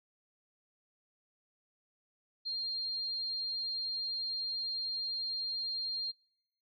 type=tone; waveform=sine; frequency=4203 Hz; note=C8; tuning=7 cents sharp; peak=-34 dBFS; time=2.45-6.12 s; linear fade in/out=20 ms; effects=noise-tail reverb RT60 0.8 s tail -26 dB re dry